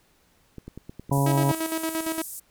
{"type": "clicks", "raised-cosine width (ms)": 3, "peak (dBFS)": -25, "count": 7, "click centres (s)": [0.583, 0.68, 0.776, 0.895, 0.996, 1.095, 1.178]}
{"type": "harmonic tone", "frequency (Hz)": 139.3, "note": "C#3", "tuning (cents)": 9, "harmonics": [1, 2, 3, 4, 5, 6, 7], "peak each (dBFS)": [-21, -27, -32, -32, -32, -35, -29], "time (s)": [1.11, 1.52], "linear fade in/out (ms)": 5}
{"type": "band-pass noise", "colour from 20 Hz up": "pink", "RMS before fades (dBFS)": -38, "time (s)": [1.12, 2.4], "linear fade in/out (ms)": 10, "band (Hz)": [8100, 14000], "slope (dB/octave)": 24}
{"type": "tone with tremolo", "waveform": "sawtooth", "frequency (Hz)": 322.5, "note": "E4", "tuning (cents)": -38, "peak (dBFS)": -21, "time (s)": [1.26, 2.22], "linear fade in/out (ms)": 5, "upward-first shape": "square", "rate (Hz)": 8.7, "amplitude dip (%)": 60}
{"effects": ["pink hiss -63 dBFS RMS until 2.5 s"]}